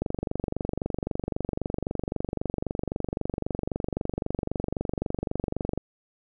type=click train; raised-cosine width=2 ms; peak=-14 dBFS; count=138; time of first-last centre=0.02-5.776 s; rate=23.8 Hz; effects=none